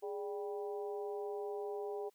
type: harmonic tone with a mistuned harmonic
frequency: 196 Hz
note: G3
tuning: in tune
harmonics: 2 / 3 / 4 / 5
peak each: -39 / -48 / -47 / -55 dBFS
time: 0.02-2.1 s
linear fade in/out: 20 ms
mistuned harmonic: 2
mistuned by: +88 cents
effects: white hiss -75 dBFS RMS until 2.14 s